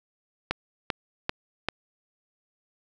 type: click train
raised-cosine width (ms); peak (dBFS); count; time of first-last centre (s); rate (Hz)
0.3; -9; 4; 0.51-1.686; 2.55
effects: none